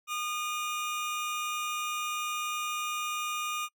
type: tone pair together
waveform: 25% pulse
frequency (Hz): 1221 / 2872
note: D#6 / F7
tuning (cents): -33 / +48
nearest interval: octave + minor third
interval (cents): 1481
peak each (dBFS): -28 / -37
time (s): 0.07-3.69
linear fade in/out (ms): 50
effects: noise-tail reverb RT60 0.1 s tail -24 dB re dry